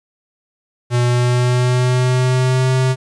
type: tone with pitch glide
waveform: square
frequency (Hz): 121.8 to 129.79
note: B2 to C3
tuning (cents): -24 to -14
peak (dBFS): -13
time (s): 0.9-2.96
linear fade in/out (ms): 50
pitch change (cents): +110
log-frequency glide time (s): 1.03-2.72
effects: resampled to 22050 Hz + 8-bit